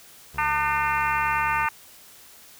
25% pulse tone with vibrato, 69.3 Hz, C#2, in tune, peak -34 dBFS, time 0.33-1.67 s, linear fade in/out 20 ms, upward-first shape square, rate 14 Hz, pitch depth 34 cents each way
harmonic tone, 301.6 Hz, D4, 46 cents sharp, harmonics 3 / 4 / 5 / 6 / 7 / 8 / 9, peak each -25 / -27 / -29 / -31 / -32 / -33 / -34 dBFS, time 0.38-1.69 s, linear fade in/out 5 ms
effects white hiss -49 dBFS RMS until 2.59 s

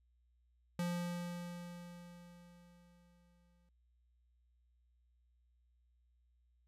square tone with exponential decay, 174.61 Hz, F3, in tune, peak -35 dBFS, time 0.79-3.69 s, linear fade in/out 2 ms, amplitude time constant 630 ms, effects added 60 Hz sine -70 dBFS peak until 6.67 s + resampled to 32000 Hz

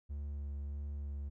triangle tone with vibrato, 71.6 Hz, D2, 43 cents flat, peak -36 dBFS, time 0.09-1.3 s, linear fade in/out 20 ms, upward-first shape sine, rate 1.6 Hz, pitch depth 15 cents each way, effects none

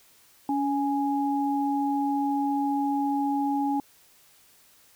sine tone pair together, 281.7 / 830.6 Hz, C#4 / G#5, +28 / 0 cents, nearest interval octave + perfect fifth, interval 1872 cents, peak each -25 / -27 dBFS, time 0.49-3.8 s, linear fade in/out 2 ms, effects white hiss -58 dBFS RMS until 4.95 s

